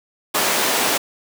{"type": "high-pass noise", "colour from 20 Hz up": "pink", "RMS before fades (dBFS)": -19, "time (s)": [0.34, 0.98], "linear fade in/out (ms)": 10, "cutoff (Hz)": 390, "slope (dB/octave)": 12, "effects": []}